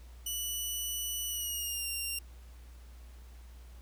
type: tone with pitch glide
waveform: 10% pulse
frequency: 2960 to 2778 Hz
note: F#7 to F7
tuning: 0 to -10 cents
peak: -26 dBFS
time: 0.26-2.19 s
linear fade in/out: 5 ms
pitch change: -110 cents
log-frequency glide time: 1.28-1.87 s
effects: added 60 Hz sine -48 dBFS peak until 3.81 s + pink hiss -62 dBFS RMS until 3.81 s